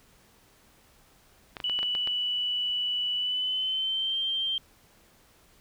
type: clicks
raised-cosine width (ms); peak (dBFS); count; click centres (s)
0.3; -20; 7; 1.568 / 1.602 / 1.697 / 1.79 / 1.83 / 1.951 / 2.074
type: tone with pitch glide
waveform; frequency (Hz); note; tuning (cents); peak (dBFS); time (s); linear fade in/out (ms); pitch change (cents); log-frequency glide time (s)
sine; 2960 to 3154; F#7 to G7; 0 to +10; -26; 1.64-4.58; 2; +110; 3.16-4.2
effects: pink hiss -60 dBFS RMS until 5.6 s